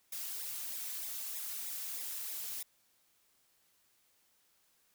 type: noise with flanger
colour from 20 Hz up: blue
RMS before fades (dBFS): -41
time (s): 0.12-2.63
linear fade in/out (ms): 5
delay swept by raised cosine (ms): 0.66 to 3.86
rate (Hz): 3.2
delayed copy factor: -0.8
effects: white hiss -72 dBFS RMS until 4.94 s